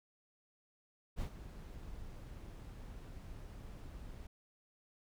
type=noise with ADSR envelope; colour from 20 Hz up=brown; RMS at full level=-37 dBFS; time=1.16-4.27 s; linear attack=50 ms; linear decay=84 ms; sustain=-12 dB; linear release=5 ms; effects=none